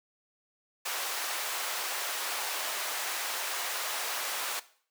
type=high-pass noise; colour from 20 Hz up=pink; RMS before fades=-34 dBFS; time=0.85-4.6 s; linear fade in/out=10 ms; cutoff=730 Hz; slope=12 dB/octave; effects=noise-tail reverb RT60 0.5 s tail -17 dB re dry + high-pass 400 Hz 12 dB/octave